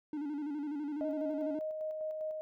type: tone with vibrato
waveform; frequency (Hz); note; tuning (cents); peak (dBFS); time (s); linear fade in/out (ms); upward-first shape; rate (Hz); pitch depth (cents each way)
triangle; 293.7; D4; 0; -33; 0.13-1.59; 2; square; 12; 63
type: tone with tremolo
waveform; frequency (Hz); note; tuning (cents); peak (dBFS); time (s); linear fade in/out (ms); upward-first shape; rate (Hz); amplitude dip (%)
sine; 623; D#5; +2; -34; 1.01-2.41; 0; square; 5; 30
effects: none